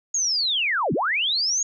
sine linear two-way sweep, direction down then up, 6740 to 122.2 to 6740 Hz, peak -20 dBFS, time 0.14-1.63 s, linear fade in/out 5 ms, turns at 0.93 s, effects none

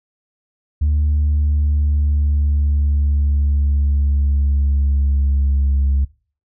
sine tone with pitch glide, 74.5 to 68.71 Hz, D2 to C#2, +25 to -15 cents, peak -11 dBFS, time 0.81-6.05 s, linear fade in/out 10 ms, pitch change -140 cents, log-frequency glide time 1.04-5.82 s, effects noise-tail reverb RT60 0.4 s tail -22 dB re dry + tanh soft clip ceiling -11 dBFS

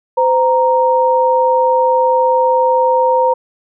sine tone pair together, 513.1 / 932.3 Hz, C5 / A#5, -34 / 0 cents, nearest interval minor seventh, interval 1034 cents, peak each -12 dBFS, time 0.17-3.34 s, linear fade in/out 10 ms, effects none

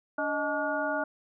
harmonic tone with a mistuned harmonic, 288.1 Hz, D4, 33 cents flat, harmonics 1 / 2 / 3 / 4 / 5, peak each -35 / -31 / -35 / -39 / -32 dBFS, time 0.18-1.04 s, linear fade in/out 5 ms, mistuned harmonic 2, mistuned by +130 cents, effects none

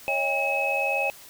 sine tone cluster, 555 / 636 / 807 / 2566 Hz, C#5 / D#5 / G#5 / E7, +2 / +38 / -50 / -47 cents, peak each -29 / -32 / -29 / -25 dBFS, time 0.08-1.1 s, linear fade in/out 0 ms, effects white hiss -47 dBFS RMS until 1.29 s

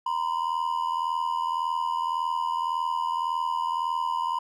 triangle ring-modulated tone, 981 Hz, B5, 12 cents flat, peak -20 dBFS, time 0.06-4.39 s, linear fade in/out 5 ms, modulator 40.9 Hz, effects none

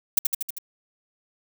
violet noise with echo, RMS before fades -17 dBFS, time 0.17-0.19 s, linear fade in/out 5 ms, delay 79 ms, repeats 5, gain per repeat -3 dB, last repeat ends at 0.585 s, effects none

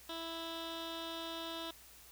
15% pulse tone with low-pass filter, 329.6 Hz, E4, in tune, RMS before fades -43 dBFS, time 0.09-1.71 s, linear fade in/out 5 ms, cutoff 3900 Hz, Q 5, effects added 60 Hz sine -66 dBFS peak until 2.11 s + white hiss -58 dBFS RMS until 2.11 s

